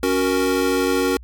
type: chord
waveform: square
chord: F# major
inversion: second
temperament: equal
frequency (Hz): 277.2 / 370 / 466.2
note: C#4 / F#4 / A#4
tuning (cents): 0 / 0 / 0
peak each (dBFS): -22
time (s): 0.03-1.17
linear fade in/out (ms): 2
effects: added 60 Hz sine -37 dBFS peak until 1.23 s + MP3 96 kbps